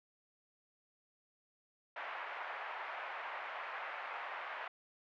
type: band-pass noise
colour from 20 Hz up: pink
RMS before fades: -44 dBFS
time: 1.96-4.68 s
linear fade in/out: 5 ms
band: 700 to 2300 Hz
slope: 24 dB/octave
effects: none